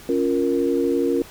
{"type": "chord", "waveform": "sine", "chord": "Bb minor", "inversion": "first", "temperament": "equal", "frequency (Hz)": [277.2, 349.2, 466.2], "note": ["Db4", "F4", "Bb4"], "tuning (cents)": [0, 0, 0], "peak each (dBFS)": -22, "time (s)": [0.09, 1.22], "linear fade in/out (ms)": 2, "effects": ["pink hiss -43 dBFS RMS until 1.3 s"]}